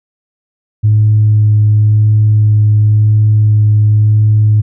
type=tone with vibrato; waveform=sine; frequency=106.5 Hz; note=G#2; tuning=44 cents sharp; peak=-4 dBFS; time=0.83-4.62 s; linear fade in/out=20 ms; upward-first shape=sine; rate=0.94 Hz; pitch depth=9 cents each way; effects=tanh soft clip ceiling -1 dBFS